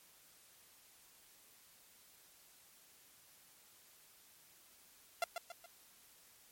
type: tone with echo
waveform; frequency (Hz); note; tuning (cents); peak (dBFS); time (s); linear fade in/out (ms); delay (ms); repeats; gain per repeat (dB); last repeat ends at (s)
sawtooth; 687; F5; -29; -28; 5.22-5.24; 2; 140; 3; -7; 5.66
effects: white hiss -64 dBFS RMS until 6.51 s + MP3 64 kbps